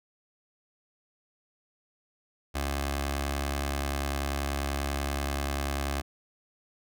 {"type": "tone with notch filter", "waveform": "15% pulse", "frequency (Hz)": 70.3, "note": "C#2", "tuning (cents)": 25, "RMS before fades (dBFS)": -31, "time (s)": [2.54, 6.02], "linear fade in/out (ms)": 20, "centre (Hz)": 170, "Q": 0.53, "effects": []}